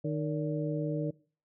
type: harmonic tone with a mistuned harmonic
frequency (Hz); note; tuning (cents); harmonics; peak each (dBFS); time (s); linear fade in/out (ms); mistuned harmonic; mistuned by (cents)
153.3; D#3; -25; 1 / 2 / 3 / 4; -32 / -35 / -37 / -38; 0.04-1.11; 10; 4; -110
effects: noise-tail reverb RT60 0.4 s tail -21 dB re dry